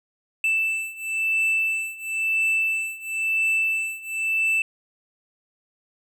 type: beating tone pair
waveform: triangle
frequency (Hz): 2647 / 2647.98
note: E7 / E7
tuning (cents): +7 / +7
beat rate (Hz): 0.98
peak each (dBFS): -24 / -22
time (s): 0.44-4.62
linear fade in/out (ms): 2
effects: none